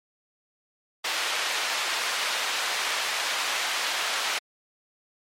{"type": "band-pass noise", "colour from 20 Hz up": "white", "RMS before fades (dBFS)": -28, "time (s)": [1.04, 4.39], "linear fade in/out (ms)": 10, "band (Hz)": [680, 3800], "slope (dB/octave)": 12, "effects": ["MP3 64 kbps"]}